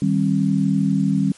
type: chord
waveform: sine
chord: C minor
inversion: first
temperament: equal with one note detuned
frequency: 155.56 / 196 / 268.5 Hz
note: Eb3 / G3 / C4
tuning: 0 / 0 / +45 cents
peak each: -21 / -18 / -21 dBFS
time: 0.02-1.32 s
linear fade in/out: 2 ms
effects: white hiss -47 dBFS RMS until 1.37 s + MP3 48 kbps